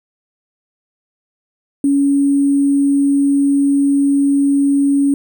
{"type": "tone with sample-and-hold", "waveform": "sine", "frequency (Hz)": 280.1, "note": "C#4", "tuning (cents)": 18, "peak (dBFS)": -10, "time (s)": [1.84, 5.14], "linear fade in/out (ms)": 2, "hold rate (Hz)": 8820, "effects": []}